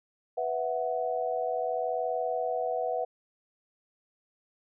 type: chord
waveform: sine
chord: B suspended fourth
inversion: none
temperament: equal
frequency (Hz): 493.9 / 659.3 / 740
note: B4 / E5 / F#5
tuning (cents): 0 / 0 / 0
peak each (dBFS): -32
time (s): 0.37-3.05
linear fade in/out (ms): 10
effects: none